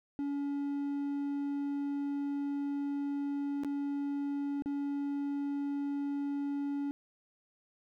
triangle tone with dropouts, 283.4 Hz, C#4, 38 cents sharp, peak -30 dBFS, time 0.19-6.91 s, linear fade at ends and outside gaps 0 ms, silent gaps 3.635-3.647 / 4.622-4.659 s, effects none

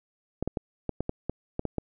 clicks, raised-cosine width 2 ms, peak -15 dBFS, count 10, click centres 0.426 / 0.476 / 0.572 / 0.893 / 1.006 / 1.094 / 1.296 / 1.594 / 1.653 / 1.783 s, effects none

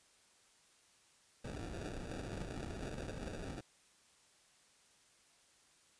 pink noise with sample-and-hold, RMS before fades -44 dBFS, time 1.44-3.61 s, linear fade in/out 10 ms, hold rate 1050 Hz, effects white hiss -68 dBFS RMS until 5.99 s + resampled to 22050 Hz

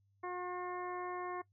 harmonic tone with a mistuned harmonic, 359.8 Hz, F#4, 48 cents flat, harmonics 1 / 2 / 3 / 4 / 5 / 6, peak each -42 / -45 / -43 / -56 / -52 / -54 dBFS, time 0.23-1.42 s, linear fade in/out 10 ms, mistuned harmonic 6, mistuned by -18 cents, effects noise-tail reverb RT60 0.1 s tail -20 dB re dry + added 99 Hz sine -70 dBFS peak until 1.52 s

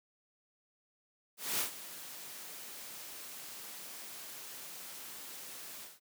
white noise with ADSR envelope, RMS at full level -32 dBFS, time 1.37-6 s, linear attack 220 ms, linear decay 110 ms, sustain -15 dB, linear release 190 ms, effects high-pass 150 Hz 12 dB/octave

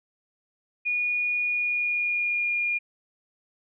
sine tone with pitch glide, 2448 to 2420 Hz, D#7 to D#7, -29 to -49 cents, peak -23 dBFS, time 0.85-2.79 s, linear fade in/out 20 ms, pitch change -20 cents, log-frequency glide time 1.45-2.52 s, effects none

